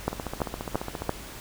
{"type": "two click trains", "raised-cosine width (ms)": 1, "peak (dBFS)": [-17, -10], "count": [14, 4], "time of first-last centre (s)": [[0.13, 1.02], [0.08, 1.094]], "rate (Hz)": [14.6, 2.96], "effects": ["added 50 Hz sine -44 dBFS peak until 1.4 s", "pink hiss -42 dBFS RMS until 1.4 s"]}